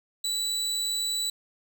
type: tone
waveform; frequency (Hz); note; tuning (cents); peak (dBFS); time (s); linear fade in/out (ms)
30% pulse; 3951; B7; 0; -24; 0.24-1.3; 5
effects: none